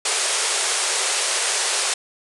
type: band-pass noise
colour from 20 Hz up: white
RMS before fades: -22 dBFS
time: 0.05-1.94 s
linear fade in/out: 5 ms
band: 370 to 10000 Hz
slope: 96 dB/octave
effects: none